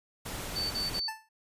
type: noise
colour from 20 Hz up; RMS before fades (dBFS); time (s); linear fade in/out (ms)
pink; -38; 0.25-1; 10
type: tone bursts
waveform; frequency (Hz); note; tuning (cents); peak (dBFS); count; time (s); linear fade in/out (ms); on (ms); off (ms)
sine; 4540; C#8; +41; -30; 3; 0.55-1.094; 20; 160; 32
type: tone with exponential decay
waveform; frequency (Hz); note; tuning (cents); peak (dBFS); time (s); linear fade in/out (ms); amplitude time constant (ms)
25% pulse; 880; A5; 0; -28; 1.08-1.29; 5; 44
effects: resampled to 32000 Hz